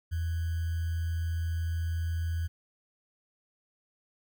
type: tone with sample-and-hold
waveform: sine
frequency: 83 Hz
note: E2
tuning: 12 cents sharp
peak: -28 dBFS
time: 0.11-2.48 s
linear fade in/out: 20 ms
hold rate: 1575 Hz
effects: none